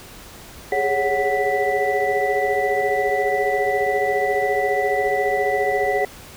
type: tone cluster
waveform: sine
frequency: 404.7 / 419.2 / 555 / 742 / 1977 Hz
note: G#4 / G#4 / C#5 / F#5 / B6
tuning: -45 / +16 / +2 / +5 / +1 cents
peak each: -26 / -24 / -24 / -22 / -25 dBFS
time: 0.72-6.05 s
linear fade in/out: 2 ms
effects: pink hiss -41 dBFS RMS until 6.36 s